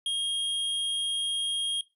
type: tone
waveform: square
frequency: 3248 Hz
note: G#7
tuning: 39 cents flat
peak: -27 dBFS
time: 0.06-1.81 s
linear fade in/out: 2 ms
effects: noise-tail reverb RT60 0.2 s tail -19 dB re dry + resampled to 24000 Hz